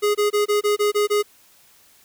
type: tone bursts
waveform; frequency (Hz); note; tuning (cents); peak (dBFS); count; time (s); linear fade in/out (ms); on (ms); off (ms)
square; 415.3; G#4; 0; -17; 8; 0.02-1.228; 20; 130; 24
effects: white hiss -54 dBFS RMS until 2.04 s